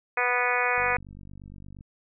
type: harmonic tone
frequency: 246.2 Hz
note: B3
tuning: 5 cents flat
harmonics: 2 / 3 / 4 / 5 / 6 / 7 / 8 / 9 / 10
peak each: -31 / -31 / -31 / -31 / -31 / -31 / -31 / -31 / -31 dBFS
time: 0.17-0.97 s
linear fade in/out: 5 ms
type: click train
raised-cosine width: 5 ms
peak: -33 dBFS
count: 51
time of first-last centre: 0.78-1.809 s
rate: 48.6 Hz
effects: none